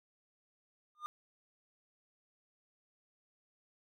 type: tone with exponential growth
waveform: triangle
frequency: 1212 Hz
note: D#6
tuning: 46 cents flat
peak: -32 dBFS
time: 0.95-1.06 s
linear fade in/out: 0 ms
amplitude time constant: 22 ms
effects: none